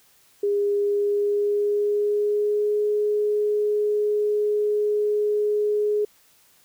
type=tone with pitch glide; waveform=sine; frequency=406.9 to 418.6 Hz; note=G#4 to G#4; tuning=-35 to +14 cents; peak=-19 dBFS; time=0.43-6.05 s; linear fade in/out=5 ms; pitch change=+49 cents; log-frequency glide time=0.74-2.81 s; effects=white hiss -58 dBFS RMS until 6.64 s